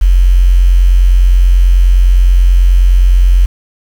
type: tone with quantisation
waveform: sine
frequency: 44.73 Hz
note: F1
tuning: 42 cents sharp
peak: -3 dBFS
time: 0.01-3.46 s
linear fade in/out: 10 ms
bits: 5
effects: none